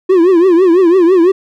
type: tone with vibrato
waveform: triangle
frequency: 355.9 Hz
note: F4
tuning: 33 cents sharp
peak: -3 dBFS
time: 0.09-1.32 s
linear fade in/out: 10 ms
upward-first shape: triangle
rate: 6 Hz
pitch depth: 170 cents each way
effects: none